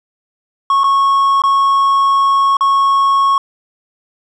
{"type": "tone with dropouts", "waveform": "triangle", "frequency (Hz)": 1100, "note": "C#6", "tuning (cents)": -14, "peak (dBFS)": -7, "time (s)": [0.7, 3.38], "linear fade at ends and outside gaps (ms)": 2, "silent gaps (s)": [[0.835, 0.841], [1.42, 1.437], [2.569, 2.608]], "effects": ["resampled to 22050 Hz"]}